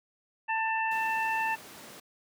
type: harmonic tone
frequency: 890 Hz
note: A5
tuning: 20 cents sharp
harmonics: 1 / 2 / 3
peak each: -29 / -32 / -34 dBFS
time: 0.48-1.56 s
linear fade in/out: 20 ms
type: noise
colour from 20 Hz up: pink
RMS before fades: -47 dBFS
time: 0.91-2 s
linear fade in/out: 5 ms
effects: high-pass 200 Hz 12 dB/octave

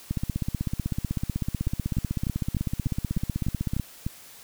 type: two click trains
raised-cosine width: 5 ms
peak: -14 / -15 dBFS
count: 60 / 9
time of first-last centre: 0.11-3.797 / 1.67-4.065 s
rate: 16 / 3.34 Hz
effects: white hiss -48 dBFS RMS until 4.43 s

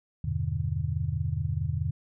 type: chord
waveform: sine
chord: E minor seventh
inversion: none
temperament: just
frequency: 82.41 / 98.89 / 123.61 / 148.33 Hz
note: E2 / G2 / B2 / D3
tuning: 0 / +16 / +2 / +18 cents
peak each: -32 dBFS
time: 0.24-1.91 s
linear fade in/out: 5 ms
effects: none

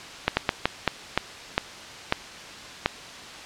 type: slowing click train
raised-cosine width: 0.3 ms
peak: -3 dBFS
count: 9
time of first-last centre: 0.28-2.86 s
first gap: 90 ms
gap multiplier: 1.35
effects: white hiss -40 dBFS RMS until 3.45 s + low-pass 5000 Hz 12 dB/octave

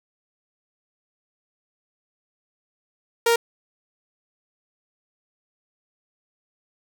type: tone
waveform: sawtooth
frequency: 466.2 Hz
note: A#4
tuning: in tune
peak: -12 dBFS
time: 3.26-3.36 s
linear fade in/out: 5 ms
effects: none

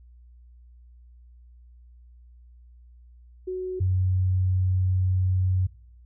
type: tone pair in turn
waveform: sine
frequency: 370 / 92.73 Hz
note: F#4 / F#2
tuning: 0 / +4 cents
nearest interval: 2 octaves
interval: 2396 cents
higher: first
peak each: -27 / -20 dBFS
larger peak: second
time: 3.47-3.8 / 3.8-5.67 s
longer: second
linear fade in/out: 10 ms
effects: noise-tail reverb RT60 0.6 s tail -21 dB re dry + added 60 Hz sine -48 dBFS peak until 6.05 s

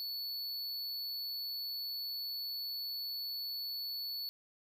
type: tone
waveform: square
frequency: 4435 Hz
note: C#8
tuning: in tune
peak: -38 dBFS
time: 0-4.29 s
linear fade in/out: 0 ms
effects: none

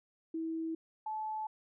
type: tone pair in turn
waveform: sine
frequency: 324.5 / 866.3 Hz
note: E4 / A5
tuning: -27 / -27 cents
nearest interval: octave + perfect fourth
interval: 1700 cents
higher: second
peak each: -34 / -35 dBFS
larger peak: first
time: 0.34-0.75 / 1.06-1.47 s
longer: neither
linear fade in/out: 5 ms
effects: none

